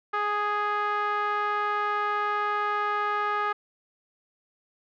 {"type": "tone with low-pass filter", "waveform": "5% pulse", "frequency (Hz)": 415.3, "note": "G#4", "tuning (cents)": 0, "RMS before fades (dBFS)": -27, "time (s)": [0.13, 3.53], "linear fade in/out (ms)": 10, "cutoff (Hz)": 1300, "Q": 2.6, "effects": []}